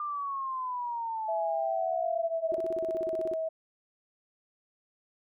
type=exponential sweep; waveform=sine; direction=down; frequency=1200 to 622.3 Hz; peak=-31 dBFS; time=0-2.57 s; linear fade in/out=2 ms
type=tone with pitch glide; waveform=sine; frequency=659.3 to 643.9 Hz; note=E5 to E5; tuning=0 to -41 cents; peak=-29 dBFS; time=1.28-3.49 s; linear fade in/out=10 ms; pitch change=-41 cents; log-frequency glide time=2.27-3.17 s
type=tone bursts; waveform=sine; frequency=359.8 Hz; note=F#4; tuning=48 cents flat; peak=-33 dBFS; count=14; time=2.52-3.336 s; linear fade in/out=0 ms; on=23 ms; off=38 ms
effects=none